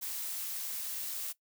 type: noise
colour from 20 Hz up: blue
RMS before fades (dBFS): -38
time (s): 0.01-1.33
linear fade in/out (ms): 20
effects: noise-tail reverb RT60 0.1 s tail -18 dB re dry